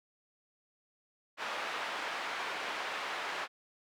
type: band-pass noise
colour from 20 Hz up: pink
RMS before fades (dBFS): -38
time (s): 1.37-3.48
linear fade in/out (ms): 50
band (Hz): 780 to 2700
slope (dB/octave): 12
effects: none